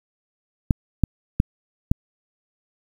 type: clicks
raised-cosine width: 5 ms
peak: -3 dBFS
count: 4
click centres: 0.708 / 1.037 / 1.401 / 1.915 s
effects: 7-bit